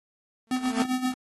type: tone with exponential growth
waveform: sawtooth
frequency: 224.9 Hz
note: A3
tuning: 38 cents sharp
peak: -19 dBFS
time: 0.47-0.82 s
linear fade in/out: 0 ms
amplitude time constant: 74 ms
type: tone with tremolo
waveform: square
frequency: 255 Hz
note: C4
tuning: 44 cents flat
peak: -23 dBFS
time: 0.51-1.14 s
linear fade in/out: 2 ms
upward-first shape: sine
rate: 7.6 Hz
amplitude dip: 75%
effects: AAC 32 kbps